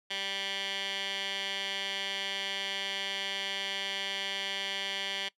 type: tone with band-pass filter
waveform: 15% pulse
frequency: 196 Hz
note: G3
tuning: in tune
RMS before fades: -35 dBFS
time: 0.1-5.29 s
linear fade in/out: 10 ms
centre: 3000 Hz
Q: 3
effects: noise-tail reverb RT60 0.1 s tail -21 dB re dry